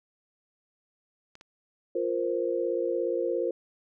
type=clicks; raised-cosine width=0.2 ms; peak=-31 dBFS; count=2; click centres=1.354 / 1.411 s
type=chord; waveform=sine; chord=F suspended fourth; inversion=none; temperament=equal; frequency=349.2 / 466.2 / 523.3 Hz; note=F4 / Bb4 / C5; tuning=0 / 0 / 0 cents; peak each=-30 dBFS; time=1.95-3.51 s; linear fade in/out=5 ms
effects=none